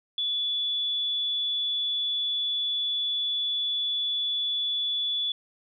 sine tone, 3440 Hz, A7, 40 cents flat, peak -25 dBFS, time 0.18-5.32 s, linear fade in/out 2 ms, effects none

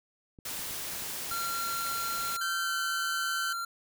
clicks, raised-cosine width 3 ms, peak -37 dBFS, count 6, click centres 0.388 / 0.593 / 0.71 / 0.935 / 1.022 / 1.316 s
white noise, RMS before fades -37 dBFS, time 0.45-2.37 s, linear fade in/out 5 ms
square tone, 1374 Hz, F6, 29 cents flat, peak -33 dBFS, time 1.31-3.65 s, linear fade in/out 5 ms
sawtooth tone with pitch glide, 1547 to 1531.9 Hz, G6 to G6, -23 to -40 cents, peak -28 dBFS, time 2.41-3.53 s, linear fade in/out 5 ms, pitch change -17 cents, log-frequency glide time 2.61-2.72 s
effects none

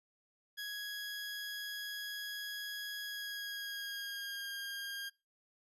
20% pulse tone with pitch glide, 1664 to 1612.9 Hz, G#6 to G6, +3 to +49 cents, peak -35 dBFS, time 0.57-5.1 s, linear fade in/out 20 ms, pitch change -54 cents, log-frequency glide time 3.03-4.49 s, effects noise-tail reverb RT60 0.3 s tail -26 dB re dry + resampled to 32000 Hz

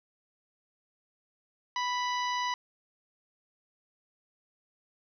harmonic tone, 987.8 Hz, B5, in tune, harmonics 1 / 2 / 3 / 4 / 5 / 6, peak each -30 / -36 / -40 / -42 / -44 / -46 dBFS, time 1.76-2.54 s, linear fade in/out 2 ms, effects 11-bit

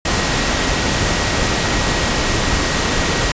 sine tone in noise, 1900 Hz, A#6, 33 cents sharp, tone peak -28 dBFS, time 0.05-3.32 s, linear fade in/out 5 ms, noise pink, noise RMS -17 dBFS, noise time 0.05-3.32 s, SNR -14 dB, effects resampled to 16000 Hz

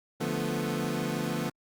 25% pulse chord, B half-diminished seventh, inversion first, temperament equal, 146.83 / 174.61 / 220 / 246.9 Hz, D3 / F3 / A3 / B3, 0 / 0 / 0 / 0 cents, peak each -31 dBFS, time 0.2-1.5 s, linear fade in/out 10 ms, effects Opus 48 kbps

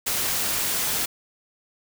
white noise, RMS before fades -25 dBFS, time 0.06-1.06 s, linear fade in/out 10 ms, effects none

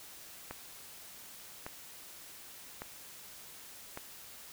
click train, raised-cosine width 0.5 ms, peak -25 dBFS, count 4, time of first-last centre 0.51-3.974 s, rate 0.866 Hz, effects white hiss -51 dBFS RMS until 4.52 s

